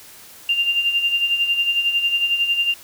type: tone with tremolo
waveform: sine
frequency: 2791 Hz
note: F7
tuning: 2 cents flat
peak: -14 dBFS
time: 0.49-2.74 s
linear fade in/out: 2 ms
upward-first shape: sine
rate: 11 Hz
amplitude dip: 60%
effects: white hiss -43 dBFS RMS until 2.83 s